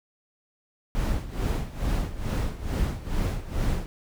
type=noise with tremolo; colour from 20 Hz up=brown; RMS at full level=-24 dBFS; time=0.95-3.86 s; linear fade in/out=0 ms; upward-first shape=sine; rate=2.3 Hz; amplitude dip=80%; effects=none